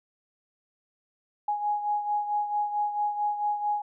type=beating tone pair; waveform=sine; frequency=830.6 / 835.1 Hz; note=G#5 / G#5; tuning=0 / +9 cents; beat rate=4.5 Hz; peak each=-26 / -33 dBFS; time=1.48-3.82 s; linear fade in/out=5 ms; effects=none